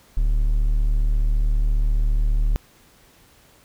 triangle tone, 37.35 Hz, D1, 30 cents sharp, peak -14 dBFS, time 0.17-2.56 s, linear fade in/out 0 ms, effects pink hiss -54 dBFS RMS until 3.64 s

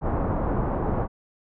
pink low-pass noise, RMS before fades -25 dBFS, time 0.01-1.08 s, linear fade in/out 50 ms, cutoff 1100 Hz, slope 24 dB/octave, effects none

